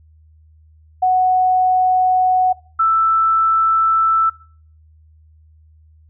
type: tone pair in turn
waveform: sine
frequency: 740 / 1323.5 Hz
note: F#5 / E6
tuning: 0 / +7 cents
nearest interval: minor seventh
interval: 1007 cents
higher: second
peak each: -11 dBFS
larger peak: neither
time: 1.02-2.53 / 2.79-4.3 s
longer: neither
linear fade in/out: 10 ms
effects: noise-tail reverb RT60 0.5 s tail -23 dB re dry + added 78 Hz sine -46 dBFS peak until 6.09 s